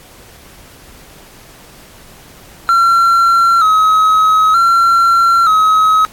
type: tone with vibrato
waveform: triangle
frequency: 1318.5 Hz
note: E6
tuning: in tune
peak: -5 dBFS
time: 2.69-6.05 s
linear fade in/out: 0 ms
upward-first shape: square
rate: 0.54 Hz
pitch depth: 58 cents each way
effects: pink hiss -40 dBFS RMS until 6.12 s + AAC 64 kbps